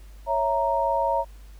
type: chord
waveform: sine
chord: A# diminished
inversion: first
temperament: equal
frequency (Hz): 554.4 / 659.3 / 932.3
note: C#5 / E5 / A#5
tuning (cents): 0 / 0 / 0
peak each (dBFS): -26 / -27 / -23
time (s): 0.26-1.25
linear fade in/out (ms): 50
effects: added 50 Hz sine -42 dBFS peak until 1.59 s + pink hiss -57 dBFS RMS until 1.59 s

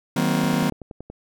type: chord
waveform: 40% pulse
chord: C half-diminished seventh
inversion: first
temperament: just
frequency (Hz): 156.98 / 188.37 / 235.5 / 261.6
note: Eb3 / Gb3 / Bb3 / C4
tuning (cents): +16 / +31 / +18 / 0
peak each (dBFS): -24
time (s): 0.16-0.7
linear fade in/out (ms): 5
type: click train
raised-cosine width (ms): 2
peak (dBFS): -23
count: 8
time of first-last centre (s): 0.44-1.1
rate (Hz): 10.6
effects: none

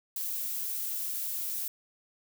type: noise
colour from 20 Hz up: violet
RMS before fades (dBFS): -34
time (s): 0.16-1.68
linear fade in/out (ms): 2
effects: none

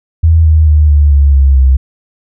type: tone with pitch steps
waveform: sine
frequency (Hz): 81.3 / 78.49 / 75.77 / 73.14 / 70.61 / 68.17 / 65.81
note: E2 / D#2 / D#2 / D2 / C#2 / C#2 / C2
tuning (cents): -23 / +16 / -45 / -7 / +33 / -28 / +11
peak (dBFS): -3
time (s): 0.23-1.77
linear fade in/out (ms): 10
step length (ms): 220
effects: none

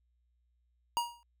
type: tone with exponential decay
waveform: square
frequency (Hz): 949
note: A#5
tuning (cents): +31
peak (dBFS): -26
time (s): 0.97-1.23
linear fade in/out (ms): 0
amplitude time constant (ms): 56
effects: added 60 Hz sine -70 dBFS peak until 1.4 s

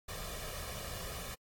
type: noise with comb filter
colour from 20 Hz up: pink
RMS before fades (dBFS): -42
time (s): 0.08-1.35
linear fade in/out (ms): 10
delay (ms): 1.7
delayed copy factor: +0.7
effects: AAC 64 kbps

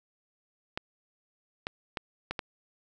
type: clicks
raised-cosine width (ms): 0.3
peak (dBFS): -16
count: 5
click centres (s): 0.775 / 1.669 / 1.972 / 2.31 / 2.392
effects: none

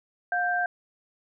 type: tone pair together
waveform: sine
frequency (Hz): 713 / 1572.2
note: F5 / G6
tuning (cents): +36 / +5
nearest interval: octave + major second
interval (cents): 1369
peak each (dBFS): -26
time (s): 0.32-0.66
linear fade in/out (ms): 2
effects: none

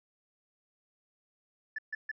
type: tone bursts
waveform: sine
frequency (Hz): 1743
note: A6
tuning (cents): -17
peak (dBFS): -32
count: 3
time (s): 1.76-2.115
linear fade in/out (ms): 5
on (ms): 25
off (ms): 140
effects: tanh soft clip ceiling -29 dBFS

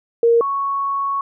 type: tone pair in turn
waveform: sine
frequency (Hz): 466.2 / 1108.8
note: A#4 / C#6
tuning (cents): 0 / 0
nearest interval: octave + minor third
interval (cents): 1500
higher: second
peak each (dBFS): -10 / -18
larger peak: first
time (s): 0.23-0.41 / 0.41-1.21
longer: second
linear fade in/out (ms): 2
effects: none

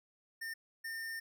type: tone bursts at uneven times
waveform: square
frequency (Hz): 1812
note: A#6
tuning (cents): -50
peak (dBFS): -40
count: 2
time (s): 0.41-0.54 / 0.84-1.2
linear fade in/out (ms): 10
effects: none

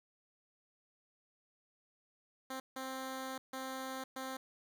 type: tone bursts at uneven times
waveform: 10% pulse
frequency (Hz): 262.9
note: C4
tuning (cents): +8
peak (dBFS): -32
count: 4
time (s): 2.5-2.6 / 2.76-3.38 / 3.53-4.04 / 4.16-4.37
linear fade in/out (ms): 5
effects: none

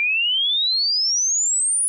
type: exponential sweep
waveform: sine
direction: up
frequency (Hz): 2349 to 10040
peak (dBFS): -17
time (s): 0-1.88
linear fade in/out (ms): 0
effects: none

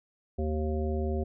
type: harmonic tone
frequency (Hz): 77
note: D#2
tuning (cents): -17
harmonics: 1 / 3 / 5 / 7 / 9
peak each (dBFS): -29 / -35 / -34 / -39 / -41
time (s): 0.38-1.24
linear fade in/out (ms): 10
effects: none

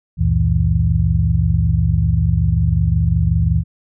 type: tone cluster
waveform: sine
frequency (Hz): 67.9 / 88.2 / 113.6 / 161.6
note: C#2 / F2 / A#2 / E3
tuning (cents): -35 / +18 / -44 / -34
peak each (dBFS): -18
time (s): 0.17-3.64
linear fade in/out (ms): 50
effects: none

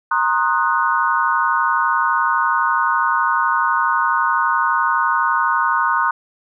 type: chord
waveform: sine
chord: C half-diminished seventh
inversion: third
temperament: equal with one note detuned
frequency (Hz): 932.3 / 1064.2 / 1244.5 / 1480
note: Bb5 / C6 / Eb6 / Gb6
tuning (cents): 0 / +29 / 0 / 0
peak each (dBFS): -20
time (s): 0.11-6.11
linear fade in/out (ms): 5
effects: none

